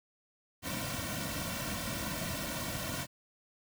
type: noise with comb filter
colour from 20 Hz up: pink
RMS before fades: -37 dBFS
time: 0.62-3.07 s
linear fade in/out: 50 ms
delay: 2.4 ms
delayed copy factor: -1
effects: none